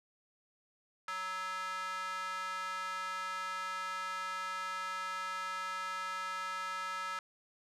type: tone with high-pass filter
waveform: square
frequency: 186.4 Hz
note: F#3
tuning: 13 cents sharp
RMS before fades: -39 dBFS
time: 1.08-7.19 s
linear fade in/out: 2 ms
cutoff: 1300 Hz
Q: 3.7
effects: low-pass 8000 Hz 12 dB/octave